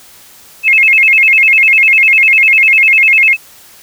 sine tone with vibrato, 2359 Hz, D7, 7 cents sharp, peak -4 dBFS, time 0.63-3.37 s, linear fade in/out 50 ms, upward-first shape square, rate 10 Hz, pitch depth 170 cents each way, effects white hiss -39 dBFS RMS until 3.82 s

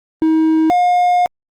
triangle tone pair in turn, 318.1 / 714.1 Hz, D#4 / F5, +38 / +38 cents, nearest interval octave + major second, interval 1400 cents, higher second, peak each -8 dBFS, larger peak neither, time 0.22-0.7 / 0.7-1.26 s, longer second, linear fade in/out 0 ms, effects Opus 32 kbps

